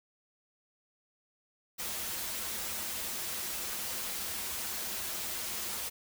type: noise with comb filter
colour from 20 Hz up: white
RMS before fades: -37 dBFS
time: 1.78-5.9 s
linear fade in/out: 20 ms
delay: 7 ms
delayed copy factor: -0.6
effects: none